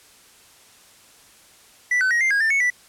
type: tone with pitch steps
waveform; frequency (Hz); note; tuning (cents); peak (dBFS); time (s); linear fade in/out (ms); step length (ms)
triangle; 1971 / 1518 / 1888 / 2098 / 1637 / 1787 / 2209 / 1969; B6 / F#6 / A#6 / C7 / G#6 / A6 / C#7 / B6; -4 / +44 / +22 / +4 / -25 / +26 / -7 / -6; -15; 1.91-2.702; 5; 99
effects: white hiss -51 dBFS RMS until 2.88 s + low-pass 11000 Hz 12 dB/octave